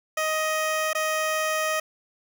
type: tone with dropouts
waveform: 15% pulse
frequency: 626 Hz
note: D#5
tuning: 10 cents sharp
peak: -17 dBFS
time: 0.17-1.8 s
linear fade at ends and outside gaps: 5 ms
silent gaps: 0.932-0.949 s
effects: none